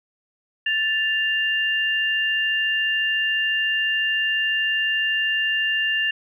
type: tone pair together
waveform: sine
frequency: 1760.1 / 2794 Hz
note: A6 / F7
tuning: 0 / 0 cents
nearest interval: minor sixth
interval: 800 cents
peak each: -22 dBFS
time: 0.66-6.11 s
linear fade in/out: 5 ms
effects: none